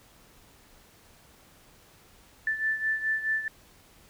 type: beating tone pair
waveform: sine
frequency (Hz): 1760 / 1764.7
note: A6 / A6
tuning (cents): 0 / +5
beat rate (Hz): 4.7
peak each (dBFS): -27 / -32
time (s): 2.47-3.48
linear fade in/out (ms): 2
effects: pink hiss -57 dBFS RMS until 4.09 s